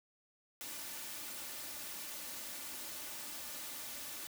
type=noise with comb filter; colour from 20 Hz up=white; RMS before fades=-45 dBFS; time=0.61-4.27 s; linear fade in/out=0 ms; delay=3.4 ms; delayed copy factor=+0.5; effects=high-pass 80 Hz 12 dB/octave